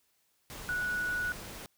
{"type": "tone in noise", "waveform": "sine", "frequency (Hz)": 1470, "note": "F#6", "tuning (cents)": -12, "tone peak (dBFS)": -30, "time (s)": [0.69, 1.32], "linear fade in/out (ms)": 0, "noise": "pink", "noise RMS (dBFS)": -44, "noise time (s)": [0.5, 1.66], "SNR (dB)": 11, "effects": ["white hiss -73 dBFS RMS until 1.77 s"]}